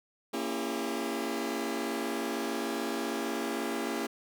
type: chord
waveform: sawtooth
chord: A# diminished seventh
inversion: none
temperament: just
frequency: 233.1 / 279.7 / 335.6 / 402.8 Hz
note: A#3 / C#4 / E4 / G4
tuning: 0 / +16 / +31 / +47 cents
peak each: -33 dBFS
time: 0.33-4.07 s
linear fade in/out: 10 ms
effects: none